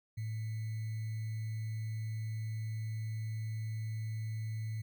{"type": "tone with sample-and-hold", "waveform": "sine", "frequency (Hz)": 110, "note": "A2", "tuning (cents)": 0, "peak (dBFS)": -35, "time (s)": [0.17, 4.82], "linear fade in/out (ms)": 10, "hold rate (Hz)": 2100, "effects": []}